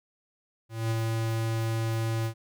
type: tone with ADSR envelope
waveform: square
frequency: 112.9 Hz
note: A2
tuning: 45 cents sharp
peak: -25 dBFS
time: 0.69-2.34 s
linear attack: 220 ms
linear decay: 19 ms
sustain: -2 dB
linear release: 82 ms
effects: none